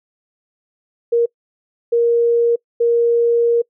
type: tone bursts at uneven times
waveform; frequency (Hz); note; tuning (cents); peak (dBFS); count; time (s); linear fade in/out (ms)
sine; 469.6; A#4; +13; -11; 3; 1.12-1.26 / 1.92-2.56 / 2.8-3.62; 10
effects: noise-tail reverb RT60 0.1 s tail -25 dB re dry